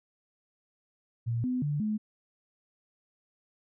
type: tone with pitch steps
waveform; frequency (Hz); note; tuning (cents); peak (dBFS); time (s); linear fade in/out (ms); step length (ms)
sine; 116.7 / 251.8 / 146.6 / 213.7; A#2 / B3 / D3 / G#3; +2 / +34 / -3 / +50; -27; 1.26-1.98; 20; 180
effects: none